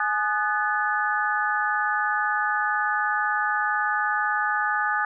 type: tone cluster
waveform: sine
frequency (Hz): 844 / 1231 / 1490 / 1728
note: G#5 / D#6 / F#6 / A6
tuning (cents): +28 / -19 / +12 / -32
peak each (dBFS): -27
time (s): 0-5.05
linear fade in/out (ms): 2
effects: none